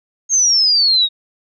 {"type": "exponential sweep", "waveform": "sine", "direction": "down", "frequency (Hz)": [6530, 3729], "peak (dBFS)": -10, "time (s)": [0.29, 1.09], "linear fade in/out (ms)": 50, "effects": []}